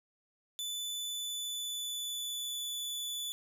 sawtooth tone with pitch glide, 3495 to 3469 Hz, A7 to A7, -12 to -25 cents, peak -33 dBFS, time 0.59-3.32 s, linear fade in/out 0 ms, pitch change -13 cents, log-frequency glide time 0.88-2.63 s, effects none

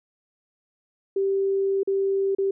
sine tone with dropouts, 390.7 Hz, G4, 6 cents flat, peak -20 dBFS, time 1.16-2.51 s, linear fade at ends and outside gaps 5 ms, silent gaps 1.833-1.874 / 2.35-2.384 s, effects none

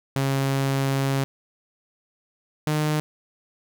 sawtooth tone pair in turn, 136.3 / 152.29 Hz, C#3 / D#3, -29 / -37 cents, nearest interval major second, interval 192 cents, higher second, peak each -17 dBFS, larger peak neither, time 0.16-1.24 / 2.67-3 s, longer first, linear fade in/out 0 ms, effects none

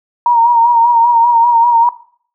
sine tone with vibrato, 940 Hz, A#5, 14 cents sharp, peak -6 dBFS, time 0.26-1.89 s, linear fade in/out 2 ms, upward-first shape sine, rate 5.1 Hz, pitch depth 46 cents each way, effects noise-tail reverb RT60 0.5 s tail -17 dB re dry

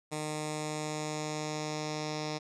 10% pulse tone with low-pass filter sweep, 152.8 Hz, D#3, 31 cents flat, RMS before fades -36 dBFS, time 0.11-2.39 s, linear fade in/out 20 ms, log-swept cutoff 8600 to 5400 Hz, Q 2.9, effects none

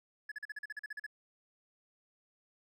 triangle tone bursts, 1705 Hz, G#6, 45 cents sharp, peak -37 dBFS, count 12, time 0.29-1.065 s, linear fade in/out 5 ms, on 27 ms, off 41 ms, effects none

